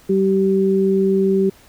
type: tone pair together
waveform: sine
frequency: 192.9 / 385.8 Hz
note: G3 / G4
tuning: -28 / -28 cents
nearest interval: octave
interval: 1200 cents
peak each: -17 / -15 dBFS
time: 0.09-1.5 s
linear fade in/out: 10 ms
effects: pink hiss -49 dBFS RMS until 1.68 s